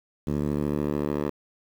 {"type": "tone with band-pass filter sweep", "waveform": "10% pulse", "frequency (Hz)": 73.42, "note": "D2", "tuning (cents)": 0, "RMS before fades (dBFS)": -27, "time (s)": [0.27, 1.3], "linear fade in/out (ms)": 5, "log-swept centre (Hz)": [190, 480], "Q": 0.73, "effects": ["8-bit"]}